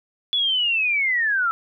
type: linear sweep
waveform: sine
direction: down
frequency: 3447 to 1307 Hz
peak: -18 dBFS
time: 0.33-1.51 s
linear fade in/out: 0 ms
effects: none